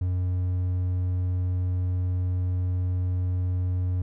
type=tone; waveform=triangle; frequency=90.7 Hz; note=F#2; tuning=34 cents flat; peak=-21 dBFS; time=0.01-4.02 s; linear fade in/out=5 ms; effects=none